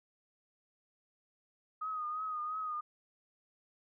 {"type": "tone with vibrato", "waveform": "sine", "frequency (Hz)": 1247, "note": "D#6", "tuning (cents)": 3, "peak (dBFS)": -35, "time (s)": [1.81, 2.81], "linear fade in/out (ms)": 10, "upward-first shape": "triangle", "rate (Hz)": 2.9, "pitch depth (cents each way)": 55, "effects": []}